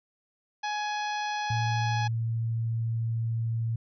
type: harmonic tone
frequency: 838 Hz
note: G#5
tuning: 15 cents sharp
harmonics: 1 / 2 / 3 / 4 / 5 / 6 / 7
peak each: -30 / -36 / -40 / -42 / -44 / -46 / -47 dBFS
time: 0.63-2.08 s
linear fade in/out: 10 ms
type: tone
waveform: sine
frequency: 114.2 Hz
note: A#2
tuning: 35 cents flat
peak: -26 dBFS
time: 1.5-3.76 s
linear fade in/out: 5 ms
effects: none